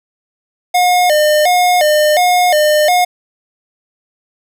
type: tone with vibrato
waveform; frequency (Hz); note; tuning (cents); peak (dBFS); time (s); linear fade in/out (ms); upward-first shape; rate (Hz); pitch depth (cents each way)
square; 659.3; E5; 0; -9; 0.74-3.05; 10; square; 1.4; 150
effects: none